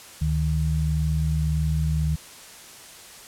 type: tone pair together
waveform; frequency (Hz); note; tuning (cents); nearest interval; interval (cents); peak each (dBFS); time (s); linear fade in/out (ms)
sine; 72.9 / 154.65; D2 / D#3; -12 / -10; octave + minor second; 1302; -23 / -23; 0.21-2.16; 10
effects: white hiss -44 dBFS RMS until 3.27 s + low-pass 11000 Hz 12 dB/octave